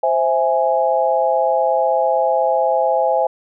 sine chord, C augmented, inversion none, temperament equal, 523.3 / 659.3 / 830.6 Hz, C5 / E5 / G#5, 0 / 0 / 0 cents, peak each -18 dBFS, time 0.03-3.27 s, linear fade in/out 5 ms, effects none

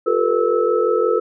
sine tone cluster, 354.8 / 399.6 / 445 / 490.7 / 1305 Hz, F4 / G4 / A4 / B4 / E6, +27 / +33 / +20 / -11 / -18 cents, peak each -22 / -27 / -18 / -19 / -24 dBFS, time 0.06-1.2 s, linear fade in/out 10 ms, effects none

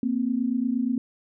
sine tone pair together, 233.1 / 261.6 Hz, A#3 / C4, 0 / 0 cents, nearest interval major second, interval 200 cents, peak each -25 dBFS, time 0.03-0.98 s, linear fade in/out 2 ms, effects none

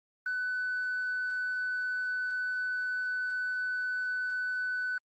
triangle tone with tanh clipping, 1499 Hz, F#6, 22 cents sharp, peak -30 dBFS, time 0.26-4.98 s, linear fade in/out 2 ms, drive 5 dB, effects Opus 24 kbps

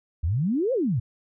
sine exponential two-way sweep, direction up then down, 71.8 to 554.4 to 104 Hz, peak -21 dBFS, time 0.23-1 s, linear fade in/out 10 ms, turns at 0.73 s, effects none

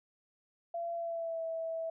sine tone with pitch glide, 680 to 654.2 Hz, F5 to E5, -46 to -13 cents, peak -34 dBFS, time 0.74-1.9 s, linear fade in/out 5 ms, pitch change -67 cents, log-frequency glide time 0.94-1.43 s, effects none

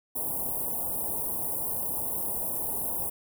white band-stop noise, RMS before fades -31 dBFS, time 0.15-3.1 s, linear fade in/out 10 ms, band 970 to 9600 Hz, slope 48 dB/octave, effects none

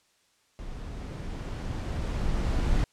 brown noise with level ramp, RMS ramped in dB -39 to -25 dBFS, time 0.59-2.84 s, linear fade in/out 0 ms, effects white hiss -67 dBFS RMS until 2.92 s + low-pass 8000 Hz 12 dB/octave

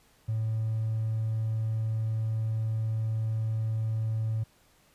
triangle tone with hard clipping, 110.6 Hz, A2, 9 cents sharp, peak -27 dBFS, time 0.28-4.44 s, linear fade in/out 10 ms, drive 4 dB, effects pink hiss -63 dBFS RMS until 4.94 s + resampled to 32000 Hz

